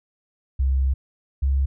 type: tone pair in turn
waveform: sine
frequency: 66.5 / 67.98 Hz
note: C2 / C#2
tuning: +29 / -33 cents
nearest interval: unison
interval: 38 cents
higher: second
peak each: -17 dBFS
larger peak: neither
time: 0.59-0.94 / 1.42-1.66 s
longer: first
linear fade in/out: 10 ms
effects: none